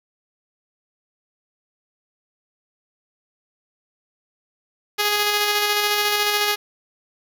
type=tone with tremolo; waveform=5% pulse; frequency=415.3 Hz; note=G#4; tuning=in tune; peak=-6 dBFS; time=4.98-6.56 s; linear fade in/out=20 ms; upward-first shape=square; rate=14 Hz; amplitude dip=25%; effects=none